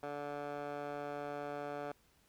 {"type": "tone with band-pass filter", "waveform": "15% pulse", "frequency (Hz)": 144.9, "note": "D3", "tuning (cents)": -23, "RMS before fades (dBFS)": -42, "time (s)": [0.03, 1.92], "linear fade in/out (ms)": 2, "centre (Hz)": 830, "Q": 1.8, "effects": ["pink hiss -70 dBFS RMS until 2.28 s"]}